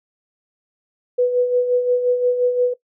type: tone with tremolo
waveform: sine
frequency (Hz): 493.9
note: B4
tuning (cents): 0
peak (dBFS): -12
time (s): 1.18-2.74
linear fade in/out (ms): 10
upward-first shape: sine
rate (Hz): 5.7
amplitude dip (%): 55
effects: noise-tail reverb RT60 0.1 s tail -18 dB re dry